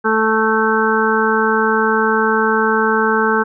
harmonic tone, 220 Hz, A3, in tune, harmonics 1 / 2 / 4 / 5 / 6 / 7, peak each -20 / -17 / -20 / -22 / -21 / -18 dBFS, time 0.04-3.44 s, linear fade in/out 20 ms, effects none

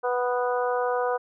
harmonic tone, 246.9 Hz, B3, in tune, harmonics 2 / 3 / 4 / 5 / 6, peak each -25 / -29 / -31 / -33 / -35 dBFS, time 0.03-1.18 s, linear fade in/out 20 ms, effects none

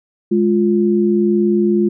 sine tone pair together, 208.3 / 350 Hz, G#3 / F4, +5 / +4 cents, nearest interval major sixth, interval 899 cents, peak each -14 dBFS, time 0.31-1.89 s, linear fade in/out 10 ms, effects none

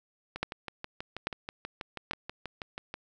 two click trains, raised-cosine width 0.3 ms, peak -21 / -13 dBFS, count 17 / 3, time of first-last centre 0.36-2.941 / 0.43-2.111 s, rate 6.2 / 1.19 Hz, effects none

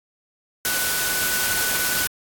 sine tone in noise, 1490 Hz, F#6, 12 cents sharp, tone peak -27 dBFS, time 0.65-2.07 s, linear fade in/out 0 ms, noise white, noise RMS -23 dBFS, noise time 0.65-2.07 s, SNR -7 dB, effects AAC 64 kbps

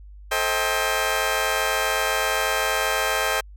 15% pulse chord, A half-diminished seventh, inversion none, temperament just, 440 / 528 / 633.6 / 792 Hz, A4 / C5 / Eb5 / G5, 0 / +16 / +31 / +18 cents, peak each -22 / -21 / -20 / -21 dBFS, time 0.31-3.41 s, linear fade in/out 10 ms, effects added 50 Hz sine -40 dBFS peak until 3.56 s

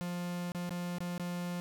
45% pulse tone with dropouts, 175.9 Hz, F3, 13 cents sharp, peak -35 dBFS, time 0.01-1.6 s, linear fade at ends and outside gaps 0 ms, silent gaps 0.519-0.548 / 0.693-0.707 / 0.984-1.005 / 1.179-1.197 s, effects none

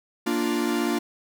45% pulse chord, Bb major, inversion none, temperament equal, 233.1 / 293.7 / 349.2 Hz, Bb3 / D4 / F4, 0 / 0 / 0 cents, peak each -27 dBFS, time 0.26-0.99 s, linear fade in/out 10 ms, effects none

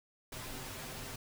pink noise with comb filter, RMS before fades -44 dBFS, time 0.32-1.16 s, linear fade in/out 5 ms, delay 7.8 ms, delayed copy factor +0.8, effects none

